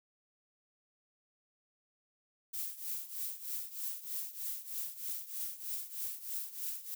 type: noise with tremolo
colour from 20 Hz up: violet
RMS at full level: -37 dBFS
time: 2.53-6.95 s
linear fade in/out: 10 ms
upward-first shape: triangle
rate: 3.2 Hz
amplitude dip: 85%
effects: none